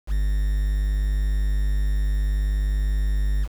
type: tone with quantisation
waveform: triangle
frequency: 50.3 Hz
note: G1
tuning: 45 cents sharp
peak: -17 dBFS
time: 0.07-3.48 s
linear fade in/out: 50 ms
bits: 7
effects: none